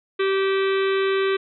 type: harmonic tone with a mistuned harmonic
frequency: 387.9 Hz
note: G4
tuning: 18 cents flat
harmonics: 1 / 3 / 4 / 5 / 6 / 7 / 8 / 9 / 10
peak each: -19 / -29 / -31 / -33 / -35 / -36 / -37 / -38 / -39 dBFS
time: 0.19-1.37 s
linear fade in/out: 10 ms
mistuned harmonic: 7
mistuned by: -63 cents
effects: none